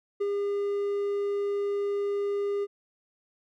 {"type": "tone with ADSR envelope", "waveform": "triangle", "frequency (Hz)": 404.4, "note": "G#4", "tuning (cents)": -46, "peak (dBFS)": -22, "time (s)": [0.2, 2.67], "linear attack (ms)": 14, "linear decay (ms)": 37, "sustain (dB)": -2, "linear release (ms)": 39, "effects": []}